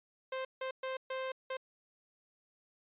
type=tone bursts at uneven times; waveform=sawtooth; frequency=523.3 Hz; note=C5; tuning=in tune; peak=-32 dBFS; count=5; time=0.32-0.45 / 0.61-0.71 / 0.83-0.97 / 1.1-1.32 / 1.5-1.57 s; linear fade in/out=5 ms; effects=resampled to 8000 Hz